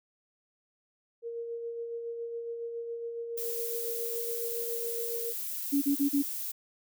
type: tone with tremolo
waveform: sine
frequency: 466.2 Hz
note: A#4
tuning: in tune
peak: -33 dBFS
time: 1.22-5.34 s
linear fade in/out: 50 ms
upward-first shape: sine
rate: 7.2 Hz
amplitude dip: 35%
type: noise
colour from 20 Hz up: violet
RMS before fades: -36 dBFS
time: 3.37-6.52 s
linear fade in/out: 10 ms
type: tone bursts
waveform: sine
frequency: 281.6 Hz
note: C#4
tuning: 27 cents sharp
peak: -23 dBFS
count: 4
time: 5.72-6.228 s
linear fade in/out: 20 ms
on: 100 ms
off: 36 ms
effects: none